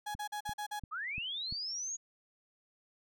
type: tone bursts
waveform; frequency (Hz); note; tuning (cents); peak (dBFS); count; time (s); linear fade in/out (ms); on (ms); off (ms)
35% pulse; 835; G#5; +9; -35; 6; 0.06-0.797; 10; 87; 43
type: click train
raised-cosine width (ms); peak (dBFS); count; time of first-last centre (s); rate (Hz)
5; -32; 5; 0.15-1.525; 2.91
type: linear sweep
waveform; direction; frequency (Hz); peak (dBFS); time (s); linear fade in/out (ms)
sine; up; 1162 to 6780; -36; 0.91-1.97; 20
effects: none